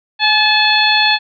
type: harmonic tone with a mistuned harmonic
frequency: 863 Hz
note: A5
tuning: 34 cents flat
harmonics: 1 / 2 / 3 / 4 / 5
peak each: -16 / -16 / -16 / -16 / -16 dBFS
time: 0.19-1.19 s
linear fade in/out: 50 ms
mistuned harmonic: 1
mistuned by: -31 cents
effects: none